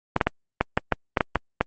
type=clicks; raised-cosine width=0.5 ms; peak=-3 dBFS; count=10; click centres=0.164 / 0.212 / 0.27 / 0.61 / 0.775 / 0.923 / 1.172 / 1.208 / 1.357 / 1.61 s; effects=Opus 24 kbps

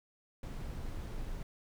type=noise; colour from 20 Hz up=brown; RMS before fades=-40 dBFS; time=0.43-1.43 s; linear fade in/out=2 ms; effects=none

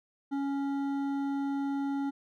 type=tone with hard clipping; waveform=triangle; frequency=278.2 Hz; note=C#4; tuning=6 cents sharp; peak=-31 dBFS; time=0.31-2.11 s; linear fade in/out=20 ms; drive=13 dB; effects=none

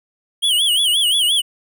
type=tone with vibrato; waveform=square; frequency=3136 Hz; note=G7; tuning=in tune; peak=-14 dBFS; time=0.42-1.42 s; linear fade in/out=20 ms; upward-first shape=sine; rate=5.7 Hz; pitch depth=160 cents each way; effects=none

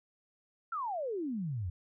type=exponential sweep; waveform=sine; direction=down; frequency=1400 to 81.8 Hz; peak=-33 dBFS; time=0.72-1.7 s; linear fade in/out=5 ms; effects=none

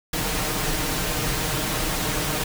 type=noise with comb filter; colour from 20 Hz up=pink; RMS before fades=-25 dBFS; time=0.13-2.44 s; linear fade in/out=5 ms; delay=6.5 ms; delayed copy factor=+0.55; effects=none

